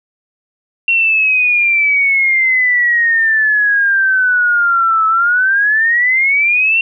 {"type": "exponential two-way sweep", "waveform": "sine", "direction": "down then up", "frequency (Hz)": [2741, 1300, 2741], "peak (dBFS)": -9, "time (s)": [0.88, 6.81], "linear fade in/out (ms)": 2, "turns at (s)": 5.07, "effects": []}